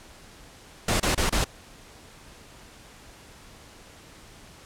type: noise bursts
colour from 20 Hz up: pink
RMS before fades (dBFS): -23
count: 4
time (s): 0.88-1.444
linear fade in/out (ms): 5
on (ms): 120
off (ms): 28
effects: pink hiss -49 dBFS RMS until 4.65 s + low-pass 10000 Hz 12 dB/octave